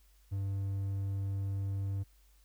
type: tone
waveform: triangle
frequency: 98.1 Hz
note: G2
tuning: 2 cents sharp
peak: -30 dBFS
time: 0.31-2.04 s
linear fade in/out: 20 ms
effects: added 50 Hz sine -61 dBFS peak until 2.44 s + white hiss -70 dBFS RMS until 2.44 s